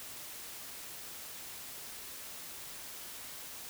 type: silence
effects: white hiss -46 dBFS RMS until 3.69 s